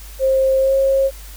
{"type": "tone with pitch glide", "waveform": "sine", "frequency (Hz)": [531, 540], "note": ["C5", "C#5"], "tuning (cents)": [25, -45], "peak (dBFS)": -12, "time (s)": [0.19, 1.11], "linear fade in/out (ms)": 50, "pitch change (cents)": 30, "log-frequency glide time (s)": [0.59, 0.74], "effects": ["added 50 Hz sine -34 dBFS peak until 1.36 s", "white hiss -41 dBFS RMS until 1.36 s"]}